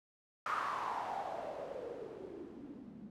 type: noise with low-pass filter sweep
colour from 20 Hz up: blue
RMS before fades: -42 dBFS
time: 0.46-3.1 s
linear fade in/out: 2 ms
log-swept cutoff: 1300 to 210 Hz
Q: 5.2
effects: none